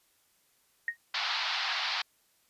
sine tone with exponential decay, 1864.7 Hz, A#6, in tune, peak -24 dBFS, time 0.88-0.97 s, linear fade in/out 2 ms, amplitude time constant 18 ms
white band-pass noise, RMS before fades -32 dBFS, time 1.14-2.02 s, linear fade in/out 5 ms, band 720 to 4700 Hz, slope 48 dB/octave
effects white hiss -69 dBFS RMS until 2.49 s + resampled to 32000 Hz

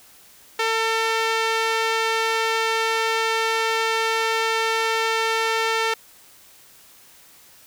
sawtooth tone with band-pass filter, 449.2 Hz, A4, 36 cents sharp, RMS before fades -22 dBFS, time 0.59-5.94 s, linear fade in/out 5 ms, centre 2200 Hz, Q 0.61, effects white hiss -50 dBFS RMS until 7.66 s

